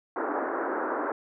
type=band-pass noise; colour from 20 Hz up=pink; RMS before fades=-30 dBFS; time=0.16-1.12 s; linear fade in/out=2 ms; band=280 to 1600 Hz; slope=48 dB/octave; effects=none